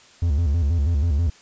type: tone with vibrato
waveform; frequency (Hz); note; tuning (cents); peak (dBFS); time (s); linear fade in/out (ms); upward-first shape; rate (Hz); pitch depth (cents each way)
triangle; 77.78; D#2; 0; -15; 0.22-1.3; 5; square; 6.2; 160
effects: white hiss -50 dBFS RMS until 1.41 s + resampled to 16000 Hz